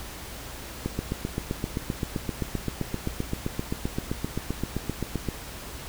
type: click train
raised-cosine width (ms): 3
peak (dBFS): -14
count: 35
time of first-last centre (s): 0.86-5.287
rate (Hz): 7.68
effects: added 60 Hz sine -44 dBFS peak until 5.88 s + pink hiss -40 dBFS RMS until 5.88 s